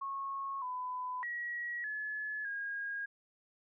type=tone with pitch steps; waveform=sine; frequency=1095 / 1003 / 1913 / 1712 / 1631 Hz; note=C#6 / B5 / A#6 / A6 / G#6; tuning=-22 / +26 / +44 / -48 / -32 cents; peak=-36 dBFS; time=0.01-3.06 s; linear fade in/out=10 ms; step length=610 ms; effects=none